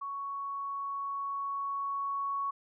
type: tone with level ramp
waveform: sine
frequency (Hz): 1113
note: C#6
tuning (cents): +7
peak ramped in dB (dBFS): -35 to -30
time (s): 0.01-2.51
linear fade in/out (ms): 10
effects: none